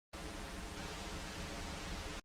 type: noise with comb filter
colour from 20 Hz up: pink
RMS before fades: -44 dBFS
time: 0.13-2.2 s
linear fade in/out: 5 ms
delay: 8.1 ms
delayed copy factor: -1
effects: low-pass 7000 Hz 12 dB/octave + Opus 32 kbps